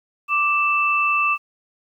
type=tone pair together; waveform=sine; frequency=1174.7 / 2650 Hz; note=D6 / E7; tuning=0 / +9 cents; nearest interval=octave + major second; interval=1409 cents; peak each=-19 dBFS; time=0.28-1.38 s; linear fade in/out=50 ms; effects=9-bit